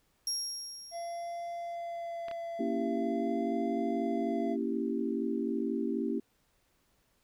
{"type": "tone with exponential decay", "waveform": "35% pulse", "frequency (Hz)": 5588, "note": "F8", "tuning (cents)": 0, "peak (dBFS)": -27, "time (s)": [0.27, 1.75], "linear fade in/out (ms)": 2, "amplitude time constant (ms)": 320}
{"type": "tone with vibrato", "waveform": "triangle", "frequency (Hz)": 681, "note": "F5", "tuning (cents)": -44, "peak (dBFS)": -34, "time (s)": [0.91, 4.57], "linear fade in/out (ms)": 50, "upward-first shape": "sine", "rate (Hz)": 0.44, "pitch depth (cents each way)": 16}
{"type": "clicks", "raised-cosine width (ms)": 0.3, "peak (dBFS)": -28, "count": 2, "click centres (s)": [2.284, 2.313]}
{"type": "chord", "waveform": "sine", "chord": "A# diminished seventh", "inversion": "none", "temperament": "equal", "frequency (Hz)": [233.1, 277.2, 329.6, 392], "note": ["A#3", "C#4", "E4", "G4"], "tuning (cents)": [0, 0, 0, 0], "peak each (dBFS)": [-34, -35, -36, -36], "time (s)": [2.59, 6.2], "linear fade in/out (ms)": 10}
{"effects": ["pink hiss -72 dBFS RMS until 7.23 s"]}